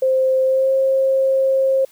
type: tone with pitch glide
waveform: sine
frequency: 523.3 to 533.7 Hz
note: C5 to C5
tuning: 0 to +34 cents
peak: -13 dBFS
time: 0.02-1.85 s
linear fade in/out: 5 ms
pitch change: +34 cents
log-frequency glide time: 0.44-0.72 s
effects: white hiss -52 dBFS RMS until 1.91 s